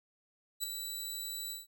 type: tone with ADSR envelope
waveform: 15% pulse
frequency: 3951 Hz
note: B7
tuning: in tune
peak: -23 dBFS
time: 0.6-1.67 s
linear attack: 37 ms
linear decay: 3 ms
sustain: -8 dB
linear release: 160 ms
effects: none